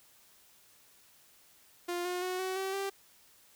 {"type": "tone with pitch steps", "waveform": "sawtooth", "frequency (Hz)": [350.8, 358.8, 367, 375.3, 383.9, 392.6], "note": ["F4", "F4", "F#4", "F#4", "G4", "G4"], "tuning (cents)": [8, 47, -14, 25, -36, 3], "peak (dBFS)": -29, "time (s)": [1.88, 2.9], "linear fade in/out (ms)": 10, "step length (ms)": 170, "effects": ["white hiss -62 dBFS RMS until 3.55 s"]}